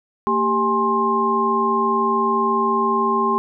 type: tone cluster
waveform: sine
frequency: 228.1 / 394 / 830 / 1059 Hz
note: A#3 / G4 / G#5 / C6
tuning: -37 / +9 / -1 / +21 cents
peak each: -24 / -22 / -26 / -18 dBFS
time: 0.27-3.38 s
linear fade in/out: 0 ms
effects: none